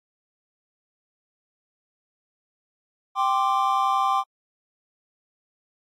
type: chord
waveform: triangle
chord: G suspended fourth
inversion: none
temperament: just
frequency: 784 / 1045.3 / 1176 Hz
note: G5 / C6 / D6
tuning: 0 / -2 / +2 cents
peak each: -22 / -22 / -22 dBFS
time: 3.15-4.24 s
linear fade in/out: 50 ms
effects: AAC 64 kbps